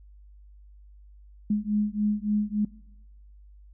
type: beating tone pair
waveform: sine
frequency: 207.7 / 211.2 Hz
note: G#3 / G#3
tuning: 0 / +29 cents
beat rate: 3.5 Hz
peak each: -26 dBFS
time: 1.5-2.65 s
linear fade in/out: 5 ms
effects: noise-tail reverb RT60 1.0 s tail -22 dB re dry + added 50 Hz sine -48 dBFS peak until 3.73 s